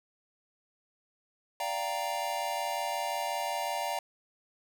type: chord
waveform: square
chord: G minor seventh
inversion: second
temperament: equal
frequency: 587.3 / 698.5 / 784 / 932.3 Hz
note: D5 / F5 / G5 / Bb5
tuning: 0 / 0 / 0 / 0 cents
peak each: -39 / -37 / -38 / -36 dBFS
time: 1.6-3.99 s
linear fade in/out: 2 ms
effects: none